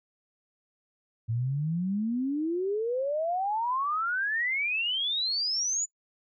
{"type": "exponential sweep", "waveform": "sine", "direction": "up", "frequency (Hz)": [110, 7060], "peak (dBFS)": -26, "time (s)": [1.28, 5.86], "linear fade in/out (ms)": 20, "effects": ["noise-tail reverb RT60 0.1 s tail -23 dB re dry"]}